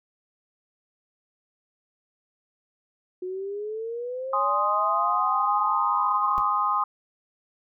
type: exponential sweep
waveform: sine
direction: up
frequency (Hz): 361.8 to 1164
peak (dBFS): -29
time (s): 3.22-6.5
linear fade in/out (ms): 5
type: chord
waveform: sine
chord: Ab major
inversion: none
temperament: equal with one note detuned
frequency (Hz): 824.4 / 1046.5 / 1244.5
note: Ab5 / C6 / Eb6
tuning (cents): -13 / 0 / 0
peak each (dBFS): -29 / -25 / -24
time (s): 4.33-6.84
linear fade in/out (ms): 5
type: noise with exponential decay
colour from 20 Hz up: brown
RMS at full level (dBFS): -37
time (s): 6.38-6.48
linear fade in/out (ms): 0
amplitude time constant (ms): 20
effects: none